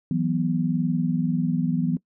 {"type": "chord", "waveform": "sine", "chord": "E suspended second", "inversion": "none", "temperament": "equal", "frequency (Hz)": [164.81, 185, 246.9], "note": ["E3", "F#3", "B3"], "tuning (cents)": [0, 0, 0], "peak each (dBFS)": [-24, -26, -25], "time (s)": [0.11, 1.97], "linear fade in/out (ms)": 2, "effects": ["noise-tail reverb RT60 0.1 s tail -22 dB re dry"]}